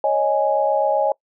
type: chord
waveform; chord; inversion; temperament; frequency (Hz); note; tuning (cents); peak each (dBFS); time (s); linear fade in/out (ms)
sine; C# suspended second; none; equal; 554.4 / 622.3 / 830.6; C#5 / D#5 / G#5; 0 / 0 / 0; -20; 0.04-1.12; 2
effects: noise-tail reverb RT60 0.1 s tail -23 dB re dry